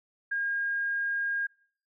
sine tone, 1620 Hz, G#6, 43 cents flat, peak -27 dBFS, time 0.31-1.47 s, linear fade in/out 10 ms, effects noise-tail reverb RT60 0.5 s tail -24 dB re dry

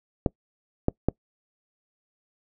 clicks, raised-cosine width 2 ms, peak -7 dBFS, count 3, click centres 0.262 / 0.884 / 1.086 s, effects noise-tail reverb RT60 0.1 s tail -25 dB re dry

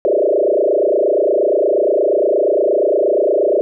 sine tone with frequency modulation, 493.9 Hz, B4, in tune, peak -11 dBFS, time 0.05-3.61 s, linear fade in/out 0 ms, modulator 28.5 Hz, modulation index 4.6, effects none

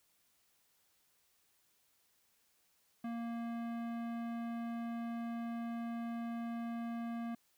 sine tone with tanh clipping, 232.9 Hz, A#3, 1 cent flat, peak -40 dBFS, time 3.04-7.35 s, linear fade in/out 5 ms, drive 17 dB, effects white hiss -74 dBFS RMS until 7.57 s

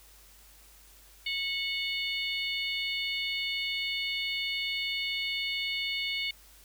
harmonic tone with a mistuned harmonic, 733 Hz, F#5, 16 cents flat, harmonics 3 / 4 / 5 / 6, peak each -33 / -35 / -37 / -39 dBFS, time 1.26-6.31 s, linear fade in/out 5 ms, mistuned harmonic 5, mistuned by -32 cents, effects added 50 Hz sine -58 dBFS peak until 6.64 s + white hiss -57 dBFS RMS until 6.64 s

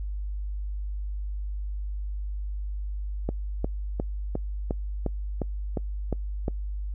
click train, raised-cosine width 2 ms, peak -14 dBFS, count 10, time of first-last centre 3.29-6.481 s, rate 2.82 Hz, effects noise-tail reverb RT60 0.1 s tail -25 dB re dry + added 50 Hz sine -29 dBFS peak until 6.94 s

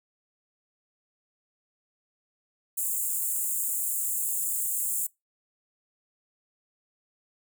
pink high-pass noise, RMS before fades -29 dBFS, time 2.77-5.07 s, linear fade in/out 10 ms, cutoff 7100 Hz, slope 96 dB/octave, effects noise-tail reverb RT60 0.2 s tail -24 dB re dry

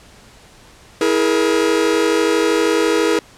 45% pulse tone cluster, 326.7 / 420.3 / 472.6 Hz, E4 / G#4 / A#4, -15 / +21 / +24 cents, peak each -18 dBFS, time 1.01-3.19 s, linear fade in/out 2 ms, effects pink hiss -45 dBFS RMS until 3.37 s + low-pass 9000 Hz 12 dB/octave

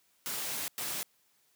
white noise bursts at uneven times, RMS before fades -36 dBFS, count 2, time 0.26-0.68 / 0.78-1.03 s, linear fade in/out 0 ms, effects white hiss -70 dBFS RMS until 1.55 s + high-pass 100 Hz 12 dB/octave

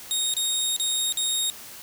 20% pulse tone with dropouts, 3729 Hz, A#7, in tune, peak -17 dBFS, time 0.11-1.5 s, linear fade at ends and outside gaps 0 ms, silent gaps 0.338-0.367 / 0.764-0.798 / 1.124-1.172 s, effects white hiss -42 dBFS RMS until 1.82 s

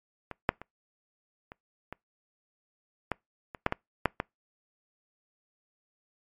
clicks, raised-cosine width 0.5 ms, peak -22 / -6 / -26 / -28 / -23 / -13 / -24 / -8 / -12 / -7 / -13 dBFS, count 11, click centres 0.313 / 0.491 / 0.616 / 1.519 / 1.926 / 3.117 / 3.548 / 3.664 / 3.724 / 4.057 / 4.201 s, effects noise-tail reverb RT60 0.2 s tail -26 dB re dry + MP3 64 kbps

